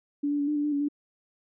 sine tone with pitch steps, 288.1 / 290.6 / 285.8 / 298.7 / 291.7 / 296.7 / 284.5 / 291 Hz, D4 / D4 / D4 / D4 / D4 / D4 / C#4 / D4, -33 / -18 / -47 / +29 / -12 / +18 / +45 / -16 cents, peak -24 dBFS, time 0.23-0.886 s, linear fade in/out 10 ms, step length 82 ms, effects none

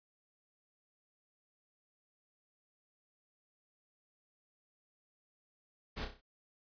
pink noise with echo, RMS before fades -40 dBFS, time 5.96-6.06 s, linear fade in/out 20 ms, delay 31 ms, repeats 5, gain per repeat -6 dB, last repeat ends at 6.215 s, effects resampled to 11025 Hz

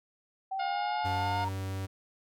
sine linear sweep, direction up, 763 to 934 Hz, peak -31 dBFS, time 0.51-1.49 s, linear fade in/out 10 ms
harmonic tone, 714 Hz, F5, 38 cents sharp, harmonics 1 / 2 / 3 / 4 / 5 / 6 / 7, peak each -34 / -40 / -44 / -46 / -48 / -50 / -51 dBFS, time 0.59-1.45 s, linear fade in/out 10 ms
45% pulse tone with pitch glide, 94.3 to 95.95 Hz, F#2 to G2, +33 to -37 cents, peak -33 dBFS, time 1.04-1.87 s, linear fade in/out 20 ms, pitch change +30 cents, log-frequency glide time 1.2-1.25 s
effects none

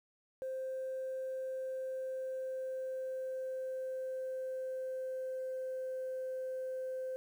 sine tone with pitch glide, 523.3 to 518.2 Hz, C5 to C5, 0 to -17 cents, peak -35 dBFS, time 0.42-7.16 s, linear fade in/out 0 ms, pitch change -17 cents, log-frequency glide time 0.94-6.09 s, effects tanh soft clip ceiling -34 dBFS + 11-bit

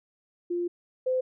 sine tone pair in turn, 349.2 / 513.1 Hz, F4 / C5, 0 / -34 cents, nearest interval perfect fifth, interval 666 cents, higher second, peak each -26 / -23 dBFS, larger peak second, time 0.5-0.68 / 1.06-1.21 s, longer first, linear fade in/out 10 ms, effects none

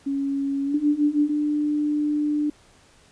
sine tone with pitch glide, 277.2 to 291.1 Hz, C#4 to D4, 0 to -15 cents, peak -22 dBFS, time 0.06-1.3 s, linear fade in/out 10 ms, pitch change +85 cents, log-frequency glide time 0.65-0.77 s
sine tone, 297.3 Hz, D4, 21 cents sharp, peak -20 dBFS, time 0.74-2.5 s, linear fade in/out 5 ms
effects pink hiss -55 dBFS RMS until 3.11 s + resampled to 22050 Hz

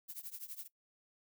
violet noise with tremolo, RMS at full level -43 dBFS, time 0.08-0.68 s, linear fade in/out 20 ms, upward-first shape triangle, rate 12 Hz, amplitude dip 95%, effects noise-tail reverb RT60 0.1 s tail -19 dB re dry

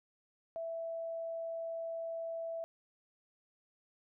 sine tone, 661 Hz, E5, 5 cents sharp, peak -37 dBFS, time 0.56-2.64 s, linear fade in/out 0 ms, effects none

